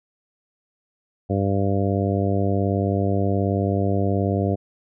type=harmonic tone; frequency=98.7 Hz; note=G2; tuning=12 cents sharp; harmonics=1 / 2 / 3 / 4 / 5 / 6 / 7; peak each=-22 / -25 / -27 / -28 / -29 / -30 / -30 dBFS; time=1.29-4.56 s; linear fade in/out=20 ms; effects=none